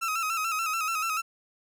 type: tone with vibrato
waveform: 30% pulse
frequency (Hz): 1303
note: E6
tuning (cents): -20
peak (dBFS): -24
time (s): 0.01-1.22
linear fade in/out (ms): 20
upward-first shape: square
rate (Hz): 6.9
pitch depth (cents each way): 55
effects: none